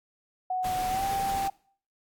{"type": "tone with pitch glide", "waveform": "sine", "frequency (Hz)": [740, 784], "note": ["F#5", "G5"], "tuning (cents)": [0, 0], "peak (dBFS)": -26, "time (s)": [0.5, 1.5], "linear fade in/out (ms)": 5, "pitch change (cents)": 100, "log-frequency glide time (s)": [0.88, 1.04]}
{"type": "noise", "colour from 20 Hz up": "pink", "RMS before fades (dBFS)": -37, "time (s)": [0.64, 1.48], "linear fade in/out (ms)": 5}
{"effects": ["noise-tail reverb RT60 0.5 s tail -22 dB re dry", "AAC 64 kbps"]}